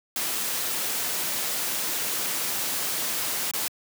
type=noise with dropouts; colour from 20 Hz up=white; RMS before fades=-28 dBFS; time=0.16-3.68 s; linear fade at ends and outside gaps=1 ms; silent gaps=3.511-3.536 s; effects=high-pass 150 Hz 12 dB/octave